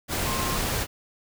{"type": "tone in noise", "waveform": "sine", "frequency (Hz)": 1059, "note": "C6", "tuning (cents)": 21, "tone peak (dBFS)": -32, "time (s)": [0.24, 0.59], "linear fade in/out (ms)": 50, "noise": "pink", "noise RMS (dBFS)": -27, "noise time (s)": [0.08, 0.87], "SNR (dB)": -8, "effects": []}